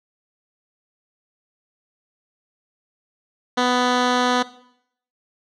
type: tone with low-pass filter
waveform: 10% pulse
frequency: 248.3 Hz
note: B3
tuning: 9 cents sharp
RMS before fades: -19 dBFS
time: 3.57-4.43 s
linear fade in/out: 10 ms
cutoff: 4500 Hz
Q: 1.2
effects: noise-tail reverb RT60 0.7 s tail -17 dB re dry